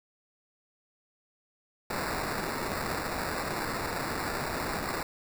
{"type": "noise with sample-and-hold", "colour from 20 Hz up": "blue", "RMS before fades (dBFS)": -33, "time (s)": [1.9, 5.03], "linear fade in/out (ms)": 2, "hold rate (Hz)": 3150, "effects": []}